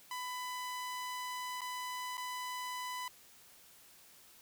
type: tone with dropouts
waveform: sawtooth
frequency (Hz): 999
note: B5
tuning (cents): +20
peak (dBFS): -35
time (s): 0.11-3.08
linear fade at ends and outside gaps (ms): 2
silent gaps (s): 1.608-1.616 / 2.171-2.178
effects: white hiss -60 dBFS RMS until 4.41 s